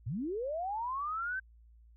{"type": "linear sweep", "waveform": "sine", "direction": "up", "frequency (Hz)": [92.5, 1568], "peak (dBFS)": -33, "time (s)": [0.06, 1.4], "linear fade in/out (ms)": 10, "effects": ["added 57 Hz sine -56 dBFS peak until 1.96 s"]}